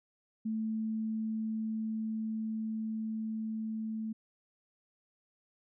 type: tone with level ramp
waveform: sine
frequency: 220 Hz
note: A3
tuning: in tune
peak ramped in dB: -31 to -34 dBFS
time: 0.45-4.13 s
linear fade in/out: 10 ms
effects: none